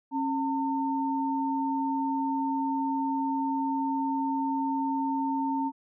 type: tone pair together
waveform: sine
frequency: 272.1 / 905 Hz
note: C#4 / A5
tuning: -32 / +48 cents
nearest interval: octave + major sixth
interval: 2080 cents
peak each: -28 / -29 dBFS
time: 0.11-5.72 s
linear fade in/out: 50 ms
effects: none